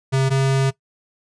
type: tone pair in turn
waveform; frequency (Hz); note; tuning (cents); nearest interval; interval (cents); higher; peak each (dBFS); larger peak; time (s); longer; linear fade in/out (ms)
square; 133.9 / 134.91; C3 / C#3; +40 / -47; unison; 13; second; -16; neither; 0.12-0.3 / 0.3-0.71; second; 20
effects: noise-tail reverb RT60 0.1 s tail -18 dB re dry + resampled to 22050 Hz